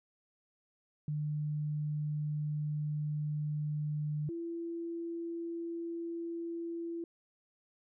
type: tone pair in turn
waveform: sine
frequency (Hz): 150 / 336.7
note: D3 / E4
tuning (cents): +37 / +37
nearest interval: octave + major second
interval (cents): 1400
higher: second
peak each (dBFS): -32 / -36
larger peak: first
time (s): 1.08-4.29 / 4.29-7.04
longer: first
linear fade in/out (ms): 2
effects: none